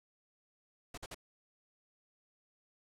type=noise bursts; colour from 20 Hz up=pink; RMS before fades=-45 dBFS; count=3; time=0.94-1.146 s; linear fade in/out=5 ms; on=36 ms; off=49 ms; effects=low-pass 10000 Hz 12 dB/octave